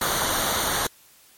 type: noise with comb filter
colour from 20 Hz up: pink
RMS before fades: -24 dBFS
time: 0.01-0.87 s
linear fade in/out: 5 ms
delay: 0.39 ms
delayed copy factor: -0.7
effects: white hiss -54 dBFS RMS until 1.37 s + MP3 64 kbps